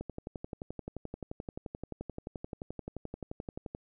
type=click train; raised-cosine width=2 ms; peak=-25 dBFS; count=44; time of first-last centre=0.01-3.749 s; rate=11.5 Hz; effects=none